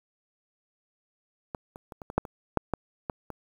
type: clicks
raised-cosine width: 1 ms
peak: -19 / -28 / -27 / -26 / -23 / -8 / -25 / -8 / -12 / -16 / -23 dBFS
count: 11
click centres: 1.548 / 1.759 / 1.922 / 2.018 / 2.101 / 2.18 / 2.252 / 2.573 / 2.737 / 3.098 / 3.303 s
effects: 8-bit